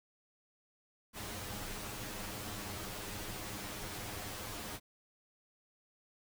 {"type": "noise with comb filter", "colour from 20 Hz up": "pink", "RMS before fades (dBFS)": -43, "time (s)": [1.13, 4.8], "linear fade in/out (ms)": 50, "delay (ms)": 9.7, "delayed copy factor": 0.7, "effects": []}